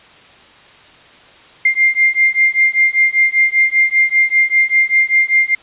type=beating tone pair; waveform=sine; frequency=2103 / 2108.1 Hz; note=C7 / C7; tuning=+8 / +12 cents; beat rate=5.1 Hz; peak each=-13 dBFS; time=1.65-5.55 s; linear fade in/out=5 ms; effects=white hiss -43 dBFS RMS until 5.62 s + resampled to 8000 Hz